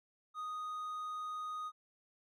triangle tone, 1243 Hz, D#6, 2 cents flat, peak -37 dBFS, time 0.34-1.72 s, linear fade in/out 50 ms, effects none

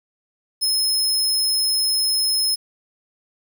sawtooth tone, 5170 Hz, E8, 34 cents flat, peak -15 dBFS, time 0.61-2.56 s, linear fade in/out 20 ms, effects 8-bit

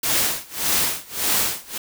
white noise with tremolo, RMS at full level -19 dBFS, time 0.03-1.78 s, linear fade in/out 5 ms, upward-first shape sine, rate 1.7 Hz, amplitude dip 95%, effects none

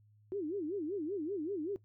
sine tone with vibrato, 349.2 Hz, F4, in tune, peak -34 dBFS, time 0.32-1.76 s, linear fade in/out 0 ms, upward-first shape sine, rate 5.2 Hz, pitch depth 290 cents each way, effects noise-tail reverb RT60 0.1 s tail -17 dB re dry + added 105 Hz sine -62 dBFS peak until 1.84 s

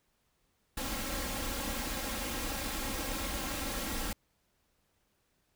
pink noise with comb filter, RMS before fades -36 dBFS, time 0.77-4.13 s, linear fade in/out 5 ms, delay 3.7 ms, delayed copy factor +0.7, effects pink hiss -75 dBFS RMS until 5.55 s

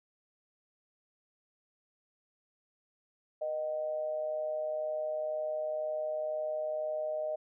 sine tone with amplitude modulation, 618 Hz, D#5, 12 cents flat, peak -29 dBFS, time 3.41-7.36 s, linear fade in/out 10 ms, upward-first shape sine, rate 142 Hz, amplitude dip 55%, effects none

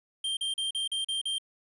square tone bursts, 3169 Hz, G7, 18 cents sharp, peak -29 dBFS, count 7, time 0.24-1.384 s, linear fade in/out 5 ms, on 130 ms, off 39 ms, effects resampled to 24000 Hz + 11-bit

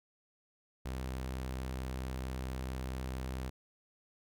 sawtooth tone, 64.5 Hz, C2, 24 cents flat, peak -33 dBFS, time 0.85-3.5 s, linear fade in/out 10 ms, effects none

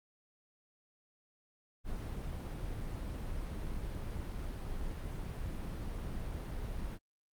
brown noise, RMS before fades -39 dBFS, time 1.84-6.99 s, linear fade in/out 50 ms, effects Opus 32 kbps

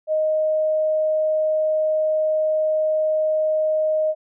sine tone, 622.3 Hz, D#5, in tune, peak -17 dBFS, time 0.07-4.15 s, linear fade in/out 50 ms, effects none

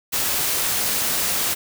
white noise, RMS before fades -22 dBFS, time 0.12-1.55 s, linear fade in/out 20 ms, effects none

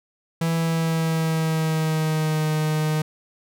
45% pulse tone with pitch glide, 164.81 to 154.66 Hz, E3 to D#3, 0 to -10 cents, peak -20 dBFS, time 0.41-3.02 s, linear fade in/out 5 ms, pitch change -110 cents, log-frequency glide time 0.56-2.5 s, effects none

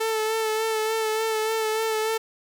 sawtooth tone with vibrato, 440 Hz, A4, in tune, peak -19 dBFS, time 0-2.18 s, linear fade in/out 10 ms, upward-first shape sine, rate 3.4 Hz, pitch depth 26 cents each way, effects none

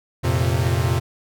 45% pulse chord, F suspended fourth, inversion none, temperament equal with one note detuned, 87.31 / 114.87 / 130.81 Hz, F2 / Bb2 / C3, 0 / -25 / 0 cents, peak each -22 dBFS, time 0.23-1 s, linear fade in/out 20 ms, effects none

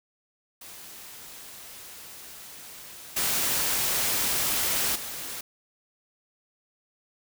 white noise with level steps, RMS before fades -44 / -26 / -36 dBFS, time 0.61-5.41 s, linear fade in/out 5 ms, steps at 3.16 / 4.95 s, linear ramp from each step 10 ms, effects none

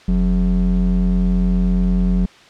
triangle ring-modulated tone, 113.9 Hz, A#2, 40 cents flat, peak -8 dBFS, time 0.08-2.26 s, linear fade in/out 5 ms, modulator 69.2 Hz, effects white hiss -45 dBFS RMS until 2.49 s + low-pass 4000 Hz 12 dB/octave

